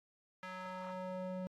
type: tone with band-pass filter sweep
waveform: square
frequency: 185 Hz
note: F#3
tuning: in tune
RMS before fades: -43 dBFS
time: 0.43-1.47 s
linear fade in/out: 0 ms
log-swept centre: 1600 to 380 Hz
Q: 1.4
effects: AAC 48 kbps